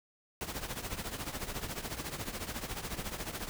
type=noise with tremolo; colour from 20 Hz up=pink; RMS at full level=-36 dBFS; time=0.41-3.49 s; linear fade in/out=0 ms; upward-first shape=triangle; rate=14 Hz; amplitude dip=80%; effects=none